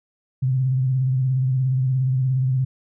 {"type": "tone with vibrato", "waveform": "sine", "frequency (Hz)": 130.2, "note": "C3", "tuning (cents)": -8, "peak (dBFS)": -17, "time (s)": [0.42, 2.65], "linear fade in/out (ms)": 10, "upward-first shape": "sine", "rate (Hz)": 17, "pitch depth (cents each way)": 54, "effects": []}